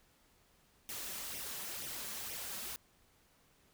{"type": "noise with flanger", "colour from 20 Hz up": "white", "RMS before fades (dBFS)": -43, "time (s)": [0.89, 2.76], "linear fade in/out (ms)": 0, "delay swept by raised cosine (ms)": [0.33, 5.33], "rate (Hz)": 2.1, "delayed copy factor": 0.65, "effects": ["pink hiss -69 dBFS RMS until 3.73 s"]}